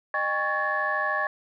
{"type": "tone cluster", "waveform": "sine", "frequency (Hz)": [611, 801, 1112, 1706, 1799], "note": ["D#5", "G5", "C#6", "G#6", "A6"], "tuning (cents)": [-32, 37, 5, 46, 38], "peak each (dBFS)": [-31, -32, -28, -27, -34], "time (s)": [0.14, 1.27], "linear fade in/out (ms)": 2, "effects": ["tanh soft clip ceiling -14 dBFS"]}